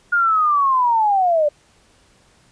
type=linear sweep; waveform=sine; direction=down; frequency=1433 to 576 Hz; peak=-13 dBFS; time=0.12-1.49 s; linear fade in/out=10 ms; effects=pink hiss -55 dBFS RMS until 2.51 s + resampled to 22050 Hz